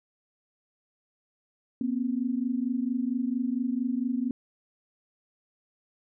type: tone pair together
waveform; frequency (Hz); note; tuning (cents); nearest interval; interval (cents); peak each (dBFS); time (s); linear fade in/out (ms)
sine; 240.1 / 264.5; B3 / C4; -49 / +19; major second; 168; -28 / -29; 1.81-4.31; 2
effects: none